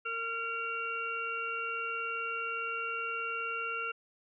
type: harmonic tone with a mistuned harmonic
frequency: 459.6 Hz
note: A#4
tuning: 25 cents flat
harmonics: 1 / 3 / 5 / 6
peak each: -43 / -35 / -46 / -38 dBFS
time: 0.05-3.92 s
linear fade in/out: 10 ms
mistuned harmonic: 5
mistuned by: -22 cents
effects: none